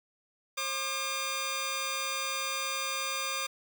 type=tone pair together; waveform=10% pulse; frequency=536.8 / 1205 Hz; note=C5 / D6; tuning=+44 / +44 cents; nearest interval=octave + major second; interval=1400 cents; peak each=-29 / -24 dBFS; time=0.57-3.47 s; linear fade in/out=10 ms; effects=10-bit